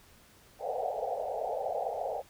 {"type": "band-pass noise", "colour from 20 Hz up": "white", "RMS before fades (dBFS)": -34, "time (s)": [0.59, 2.23], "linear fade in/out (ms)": 50, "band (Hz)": [450, 810], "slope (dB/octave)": 96, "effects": ["pink hiss -59 dBFS RMS until 2.29 s"]}